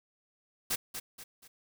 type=noise with echo; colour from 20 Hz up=white; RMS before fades=-31 dBFS; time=0.7-0.76 s; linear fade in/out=10 ms; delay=240 ms; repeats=3; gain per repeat=-8 dB; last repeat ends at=1.48 s; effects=none